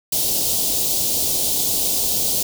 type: band-stop noise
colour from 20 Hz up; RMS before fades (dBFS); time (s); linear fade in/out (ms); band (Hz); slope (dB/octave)
white; -20; 0.12-2.43; 5; 710 to 3500; 24
effects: none